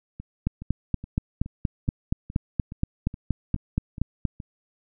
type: two click trains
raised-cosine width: 5 ms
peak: -10 / -24 dBFS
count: 17 / 11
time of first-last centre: 0.47-4.253 / 0.2-4.402 s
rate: 4.23 / 2.38 Hz
effects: none